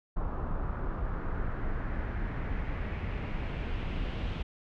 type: noise with low-pass filter sweep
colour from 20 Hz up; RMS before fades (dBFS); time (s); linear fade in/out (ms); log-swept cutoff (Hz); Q
brown; -33; 0.16-4.43; 10; 1100 to 3200; 2.3
effects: none